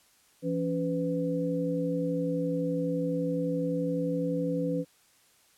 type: tone cluster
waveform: sine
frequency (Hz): 169 / 280.8 / 501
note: E3 / C#4 / B4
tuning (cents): +43 / +22 / +25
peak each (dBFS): -31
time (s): 0.42-4.85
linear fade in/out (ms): 50
effects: white hiss -63 dBFS RMS until 5.57 s + low-pass 12000 Hz 12 dB/octave